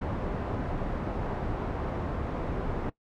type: low-pass noise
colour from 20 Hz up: pink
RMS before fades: -32 dBFS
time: 0.01-2.9 s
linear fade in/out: 10 ms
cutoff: 1000 Hz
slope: 12 dB/octave
effects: noise-tail reverb RT60 0.1 s tail -19 dB re dry